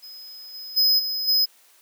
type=tone with level steps; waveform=square; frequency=5060 Hz; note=D#8; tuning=28 cents sharp; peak=-39 / -35 / -16 / -25 / -17 dBFS; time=0.02-1.46 s; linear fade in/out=20 ms; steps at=0.53 / 0.76 / 0.98 / 1.27 s; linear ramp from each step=20 ms; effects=white hiss -56 dBFS RMS until 1.81 s + high-pass 400 Hz 12 dB/octave